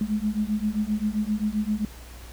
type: beating tone pair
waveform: sine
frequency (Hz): 208.3 / 215.9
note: G#3 / A3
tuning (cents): +5 / -33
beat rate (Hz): 7.6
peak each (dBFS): -26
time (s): 0.01-1.85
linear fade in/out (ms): 2
effects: added 60 Hz sine -41 dBFS peak until 2.32 s + pink hiss -47 dBFS RMS until 2.32 s